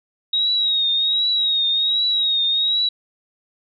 sine tone with vibrato, 3787 Hz, A#7, 27 cents sharp, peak -16 dBFS, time 0.33-2.89 s, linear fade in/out 5 ms, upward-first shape triangle, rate 1.3 Hz, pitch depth 70 cents each way, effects none

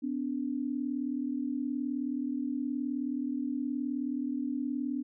sine tone pair together, 251 / 290 Hz, B3 / D4, +28 / -22 cents, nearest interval minor third, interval 250 cents, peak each -33 / -33 dBFS, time 0.02-5.03 s, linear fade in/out 20 ms, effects none

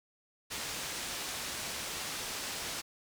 white low-pass noise, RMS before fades -39 dBFS, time 0.5-2.82 s, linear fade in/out 20 ms, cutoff 7300 Hz, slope 12 dB/octave, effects none

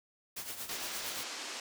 white noise with tremolo, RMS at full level -39 dBFS, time 0.36-1.24 s, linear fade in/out 10 ms, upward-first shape triangle, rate 8.7 Hz, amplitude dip 70%
white band-pass noise, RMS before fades -42 dBFS, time 0.69-1.6 s, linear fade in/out 2 ms, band 260 to 6800 Hz, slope 24 dB/octave
effects none

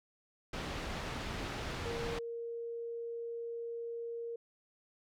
pink low-pass noise, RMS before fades -40 dBFS, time 0.53-2.19 s, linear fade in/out 5 ms, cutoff 4100 Hz, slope 12 dB/octave
sine tone, 466.2 Hz, A#4, in tune, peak -38 dBFS, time 1.85-4.36 s, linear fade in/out 5 ms
effects none

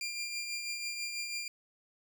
20% pulse tone with tremolo, 2390 Hz, D7, 30 cents sharp, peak -29 dBFS, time 0.01-1.48 s, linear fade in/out 2 ms, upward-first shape triangle, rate 6.1 Hz, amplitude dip 45%, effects none

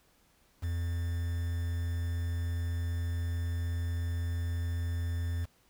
triangle tone with quantisation, 85.4 Hz, F2, 38 cents flat, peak -28 dBFS, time 0.62-5.46 s, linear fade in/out 20 ms, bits 8, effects pink hiss -67 dBFS RMS until 5.69 s

